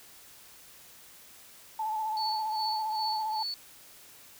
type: tone with vibrato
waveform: sine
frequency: 870 Hz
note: A5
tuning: 20 cents flat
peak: -29 dBFS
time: 1.79-3.43 s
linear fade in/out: 5 ms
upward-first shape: square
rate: 15 Hz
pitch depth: 27 cents each way
type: tone with tremolo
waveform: sine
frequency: 4447 Hz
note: C#8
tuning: 5 cents sharp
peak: -31 dBFS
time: 2.17-3.54 s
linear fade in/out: 0 ms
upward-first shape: sine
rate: 2.5 Hz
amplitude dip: 95%
effects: white hiss -53 dBFS RMS until 4.39 s